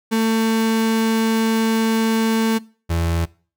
35% pulse tone pair in turn, 223.7 / 83.79 Hz, A3 / E2, +29 / +29 cents, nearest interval octave + perfect fourth, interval 1700 cents, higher first, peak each -14 / -16 dBFS, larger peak first, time 0.11-2.59 / 2.89-3.26 s, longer first, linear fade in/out 20 ms, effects noise-tail reverb RT60 0.4 s tail -22 dB re dry

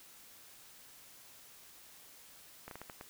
slowing click train, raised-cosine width 0.5 ms, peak -30 dBFS, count 6, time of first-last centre 2.68-3.011 s, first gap 32 ms, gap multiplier 1.37, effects white hiss -57 dBFS RMS until 3.09 s

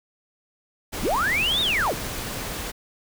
pink noise, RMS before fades -31 dBFS, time 0.92-2.72 s, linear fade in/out 20 ms
sine linear two-way sweep, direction up then down, 46.25 to 3789 to 80.5 Hz, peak -20 dBFS, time 1.01-1.95 s, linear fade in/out 50 ms, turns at 1.61 s
effects none

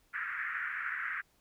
pink band-pass noise, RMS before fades -37 dBFS, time 0.13-1.22 s, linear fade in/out 20 ms, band 1400 to 2000 Hz, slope 48 dB/octave, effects pink hiss -70 dBFS RMS until 1.4 s

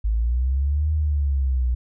sine linear two-way sweep, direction up then down, 51.91 to 77.9 to 60 Hz, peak -18 dBFS, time 0.04-1.75 s, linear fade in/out 10 ms, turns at 0.92 s, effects none

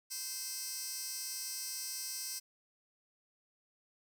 15% pulse tone with high-pass filter, 519 Hz, C5, 14 cents flat, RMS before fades -41 dBFS, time 0.1-2.4 s, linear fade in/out 20 ms, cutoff 6200 Hz, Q 1.5, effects none

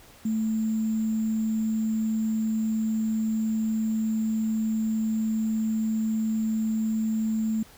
sine tone with sample-and-hold, 220 Hz, A3, in tune, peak -23 dBFS, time 0.25-7.63 s, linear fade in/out 5 ms, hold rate 7350 Hz, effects pink hiss -52 dBFS RMS until 7.77 s

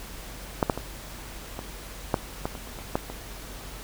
clicks, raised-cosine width 1 ms, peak -6 / -7 / -17 / -19 / -7 / -13 / -23 / -27 / -25 / -9 / -22 dBFS, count 11, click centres 0.628 / 0.698 / 0.776 / 1.591 / 2.142 / 2.455 / 2.552 / 2.674 / 2.788 / 2.955 / 3.1 s, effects added 47 Hz sine -42 dBFS peak until 3.83 s + pink hiss -42 dBFS RMS until 3.83 s

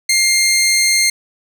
15% pulse tone, 2114 Hz, C7, 17 cents sharp, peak -5 dBFS, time 0.09-1.1 s, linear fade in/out 5 ms, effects none

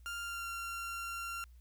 30% pulse tone with pitch glide, 1396.9 to 1377.7 Hz, F6 to F6, 0 to -24 cents, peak -36 dBFS, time 0.06-1.44 s, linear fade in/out 0 ms, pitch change -24 cents, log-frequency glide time 0.22-0.48 s, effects added 60 Hz sine -54 dBFS peak until 1.6 s + white hiss -75 dBFS RMS until 1.6 s

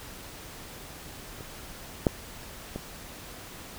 clicks, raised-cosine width 2 ms, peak -29 / -7 / -20 dBFS, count 3, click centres 1.408 / 2.068 / 2.76 s, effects pink hiss -44 dBFS RMS until 3.78 s

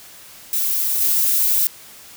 violet noise with level steps, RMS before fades -20 / -17 dBFS, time 0.53-1.67 s, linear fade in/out 0 ms, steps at 1 s, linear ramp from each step 20 ms, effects white hiss -42 dBFS RMS until 2.16 s

